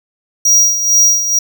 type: tone with tremolo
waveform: square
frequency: 5740 Hz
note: F8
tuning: 47 cents sharp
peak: -6 dBFS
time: 0.45-1.39 s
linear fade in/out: 5 ms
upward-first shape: sine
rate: 2.2 Hz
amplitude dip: 65%
effects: none